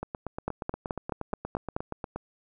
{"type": "two click trains", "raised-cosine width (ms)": 1, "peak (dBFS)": [-15, -19], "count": [7, 19], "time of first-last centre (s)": [[0.48, 1.765], [0.03, 2.16]], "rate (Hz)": [4.67, 8.45], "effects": []}